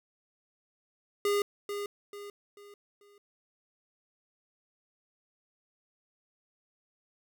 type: tone with echo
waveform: square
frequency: 407.6 Hz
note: G#4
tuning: 32 cents flat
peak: -26 dBFS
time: 1.25-1.42 s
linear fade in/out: 2 ms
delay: 440 ms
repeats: 4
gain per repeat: -8 dB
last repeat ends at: 3.18 s
effects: none